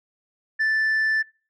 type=tone; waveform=sine; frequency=1760 Hz; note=A6; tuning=in tune; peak=-16 dBFS; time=0.59-1.23 s; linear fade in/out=20 ms; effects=noise-tail reverb RT60 0.4 s tail -25 dB re dry + tanh soft clip ceiling -18 dBFS